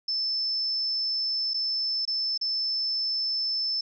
sine tone with dropouts, 5274 Hz, E8, in tune, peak -25 dBFS, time 0.08-3.81 s, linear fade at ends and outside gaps 5 ms, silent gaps 1.536-1.542 / 2.053-2.076 / 2.377-2.412 s, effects none

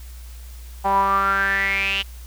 sawtooth tone with band-pass filter sweep, 196 Hz, G3, in tune, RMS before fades -20 dBFS, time 0.84-2.03 s, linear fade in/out 20 ms, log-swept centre 850 to 3000 Hz, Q 9.2, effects added 60 Hz sine -35 dBFS peak until 2.26 s + white hiss -48 dBFS RMS until 2.26 s

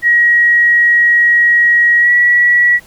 sine tone with pitch glide, 1900 to 1934.3 Hz, A#6 to B6, +33 to -37 cents, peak -6 dBFS, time 0.02-2.8 s, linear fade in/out 50 ms, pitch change +30 cents, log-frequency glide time 2-2.1 s, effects pink hiss -43 dBFS RMS until 2.86 s

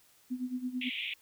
sine tone with tremolo, 251.7 Hz, B3, 33 cents sharp, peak -30 dBFS, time 0.3-0.9 s, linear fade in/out 20 ms, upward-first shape sine, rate 9 Hz, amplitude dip 80%
pink band-pass noise, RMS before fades -37 dBFS, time 0.81-1.14 s, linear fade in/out 5 ms, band 2100 to 3500 Hz, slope 96 dB/octave
effects white hiss -64 dBFS RMS until 1.21 s

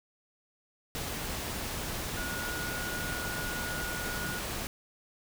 sine tone in noise, 1445 Hz, F#6, 41 cents flat, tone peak -37 dBFS, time 2.17-4.39 s, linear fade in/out 0 ms, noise pink, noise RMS -36 dBFS, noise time 0.95-4.67 s, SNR -4 dB, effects none

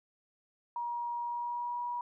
sine tone with pitch glide, 952 to 965.3 Hz, A#5 to B5, +36 to -40 cents, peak -33 dBFS, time 0.76-2.01 s, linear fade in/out 2 ms, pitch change +24 cents, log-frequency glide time 1.22-1.8 s, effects none

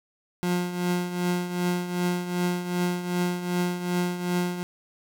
30% pulse tone with tremolo, 177.7 Hz, F3, 30 cents sharp, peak -19 dBFS, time 0.43-4.63 s, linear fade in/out 0 ms, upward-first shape triangle, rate 2.6 Hz, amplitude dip 70%, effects none

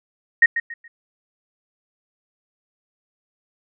sine tone with echo, 1864.7 Hz, A#6, in tune, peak -8 dBFS, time 0.42-0.46 s, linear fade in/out 5 ms, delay 140 ms, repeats 3, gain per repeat -11 dB, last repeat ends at 0.88 s, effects none

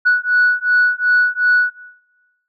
sine beating tone pair, 1472 / 1474.7 Hz, F#6 / F#6, -9 / -6 cents, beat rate 2.7 Hz, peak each -13 dBFS, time 0.05-1.71 s, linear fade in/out 20 ms, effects noise-tail reverb RT60 1.0 s tail -19 dB re dry + tanh soft clip ceiling -6 dBFS

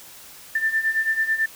sine beating tone pair, 1774 / 1783.1 Hz, A6 / A6, +14 / +23 cents, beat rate 9.1 Hz, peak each -25 / -21 dBFS, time 0.55-1.46 s, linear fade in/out 5 ms, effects white hiss -44 dBFS RMS until 1.55 s

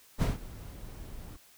brown noise with ADSR envelope, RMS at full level -23 dBFS, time 0.18-1.37 s, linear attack 42 ms, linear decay 150 ms, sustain -21 dB, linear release 16 ms, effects white hiss -59 dBFS RMS until 1.57 s

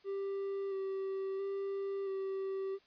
triangle tone with vibrato, 390 Hz, G4, 9 cents flat, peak -33 dBFS, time 0.04-2.79 s, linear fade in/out 50 ms, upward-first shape square, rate 0.74 Hz, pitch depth 16 cents each way, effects white hiss -67 dBFS RMS until 2.86 s + resampled to 11025 Hz

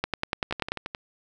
two click trains, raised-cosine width 0.3 ms, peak -16 / -9 dBFS, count 6 / 8, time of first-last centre 0.51-0.949 / 0.04-0.72 s, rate 11.4 / 10.3 Hz, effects none

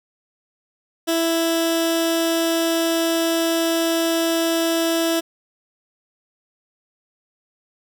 15% pulse tone with notch filter, 330.7 Hz, E4, 6 cents sharp, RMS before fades -20 dBFS, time 1.07-5.21 s, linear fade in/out 20 ms, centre 1100 Hz, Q 1.2, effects none

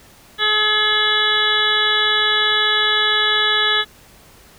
harmonic tone with a mistuned harmonic, 425.5 Hz, G#4, 42 cents sharp, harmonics 1 / 2 / 3 / 4 / 5 / 7 / 8 / 9, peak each -27 / -30 / -23 / -19 / -27 / -25 / -19 / -22 dBFS, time 0.38-3.85 s, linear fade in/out 50 ms, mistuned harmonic 9, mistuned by +23 cents, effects pink hiss -47 dBFS RMS until 4.58 s

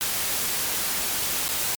white noise with dropouts, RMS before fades -26 dBFS, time 0.01-1.75 s, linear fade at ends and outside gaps 0 ms, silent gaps 1.481-1.489 s, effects MP3 96 kbps

